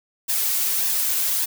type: noise with flanger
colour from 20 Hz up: blue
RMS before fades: -22 dBFS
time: 0.28-1.46 s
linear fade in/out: 20 ms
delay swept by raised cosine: 1.1 to 2.8 ms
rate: 1.7 Hz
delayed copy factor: +0.5
effects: none